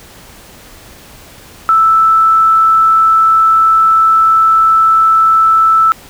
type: tone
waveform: sine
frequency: 1318.5 Hz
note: E6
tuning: in tune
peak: -5 dBFS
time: 1.69-5.92 s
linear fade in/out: 0 ms
effects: pink hiss -37 dBFS RMS until 6.09 s